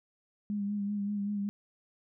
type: tone with vibrato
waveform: sine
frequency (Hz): 203.8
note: G#3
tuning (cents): -32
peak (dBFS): -30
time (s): 0.5-1.49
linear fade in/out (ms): 0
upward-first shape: sine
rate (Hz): 5.2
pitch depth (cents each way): 33
effects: none